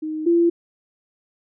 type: tone pair in turn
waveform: sine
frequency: 311.1 / 340.5 Hz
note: D#4 / F4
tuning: 0 / -44 cents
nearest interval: major second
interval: 156 cents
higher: second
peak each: -24 / -13 dBFS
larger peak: second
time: 0.02-0.26 / 0.26-0.5 s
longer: neither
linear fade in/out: 10 ms
effects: none